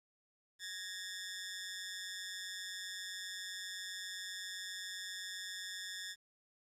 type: ring-modulated tone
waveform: 15% pulse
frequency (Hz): 1760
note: A6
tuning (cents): 0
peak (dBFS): -33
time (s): 0.59-6.16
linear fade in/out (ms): 50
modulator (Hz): 93.8
effects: resampled to 32000 Hz + 12-bit